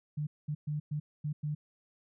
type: tone bursts at uneven times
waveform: sine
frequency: 149.5 Hz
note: D3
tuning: 31 cents sharp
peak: -31 dBFS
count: 6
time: 0.17-0.27 / 0.48-0.55 / 0.67-0.8 / 0.91-1 / 1.24-1.33 / 1.43-1.55 s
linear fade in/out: 10 ms
effects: none